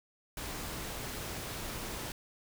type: noise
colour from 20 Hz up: pink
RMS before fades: -40 dBFS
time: 0.37-2.12 s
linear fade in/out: 2 ms
effects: none